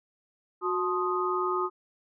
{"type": "tone cluster", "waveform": "sine", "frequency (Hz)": [366, 872, 1053, 1244], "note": ["F#4", "A5", "C6", "D#6"], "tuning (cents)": [-19, -16, 11, -1], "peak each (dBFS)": [-29, -36, -34, -29], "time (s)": [0.61, 1.7], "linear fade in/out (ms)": 50, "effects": []}